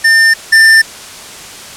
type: tone pair in turn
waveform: square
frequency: 1800 / 1788.6 Hz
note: A6 / A6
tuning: +39 / +28 cents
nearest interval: unison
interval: 11 cents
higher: first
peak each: -5 / -3 dBFS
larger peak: second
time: 0.04-0.34 / 0.52-0.82 s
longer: neither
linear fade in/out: 10 ms
effects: white hiss -29 dBFS RMS until 1.76 s + low-pass 9000 Hz 12 dB/octave